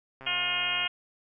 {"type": "click train", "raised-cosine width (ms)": 0.5, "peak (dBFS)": -30, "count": 87, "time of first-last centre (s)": [0.21, 0.857], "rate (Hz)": 133}
{"type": "harmonic tone", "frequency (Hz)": 356.3, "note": "F4", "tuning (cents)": 35, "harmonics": [2, 3, 4, 5, 6, 7, 8, 9], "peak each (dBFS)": [-40, -40, -36, -40, -35, -33, -30, -34], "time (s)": [0.26, 0.88], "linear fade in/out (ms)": 10}
{"effects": []}